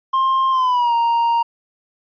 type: tone with pitch glide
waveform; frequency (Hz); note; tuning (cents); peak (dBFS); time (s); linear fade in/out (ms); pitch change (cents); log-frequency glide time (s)
triangle; 1059 to 932.6; C6 to A#5; +21 to +1; -12; 0.13-1.43; 10; -220; 0.51-0.94
effects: resampled to 11025 Hz